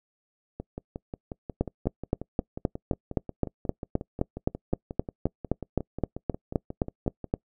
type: two click trains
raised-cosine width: 2 ms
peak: -10 / -21 dBFS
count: 23 / 38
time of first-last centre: 1.61-7.339 / 0.6-7.243 s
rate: 3.84 / 5.57 Hz
effects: noise-tail reverb RT60 0.1 s tail -25 dB re dry